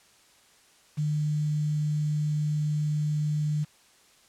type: tone with quantisation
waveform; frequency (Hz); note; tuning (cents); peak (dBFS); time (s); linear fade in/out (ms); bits
sine; 150.6; D3; +44; -24; 0.97-3.65; 20; 8
effects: white hiss -59 dBFS RMS until 4.28 s + low-pass 9000 Hz 12 dB/octave